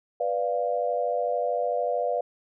sine chord, B diminished, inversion none, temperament equal, 493.9 / 587.3 / 698.5 Hz, B4 / D5 / F5, 0 / 0 / 0 cents, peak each -28 dBFS, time 0.2-2.21 s, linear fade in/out 5 ms, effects none

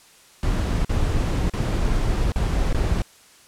brown noise with dropouts, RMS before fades -21 dBFS, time 0.43-3.02 s, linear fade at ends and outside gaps 1 ms, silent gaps 0.848-0.894 / 1.497-1.536 / 2.32-2.359 / 2.729-2.746 s, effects white hiss -51 dBFS RMS until 3.47 s + low-pass 10000 Hz 12 dB/octave

